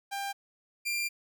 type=tone pair in turn; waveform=sawtooth; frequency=795 / 2382 Hz; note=G5 / D7; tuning=+24 / +24 cents; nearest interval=octave + perfect fifth; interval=1900 cents; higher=second; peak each=-29 / -26 dBFS; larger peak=second; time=0.11-0.33 / 0.85-1.09 s; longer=second; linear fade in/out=20 ms; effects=none